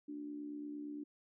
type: tone with amplitude modulation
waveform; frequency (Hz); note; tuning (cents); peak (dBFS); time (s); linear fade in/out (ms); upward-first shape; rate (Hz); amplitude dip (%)
sine; 293.7; D4; 0; -39; 0.08-1.04; 10; sine; 68.7; 60
effects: none